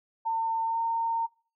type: tone with pitch glide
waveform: sine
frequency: 904 to 915.6 Hz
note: A5 to A#5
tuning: +47 to -31 cents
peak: -25 dBFS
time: 0.25-1.27 s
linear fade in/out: 20 ms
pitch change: +22 cents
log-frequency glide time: 0.66-0.78 s
effects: noise-tail reverb RT60 0.4 s tail -24 dB re dry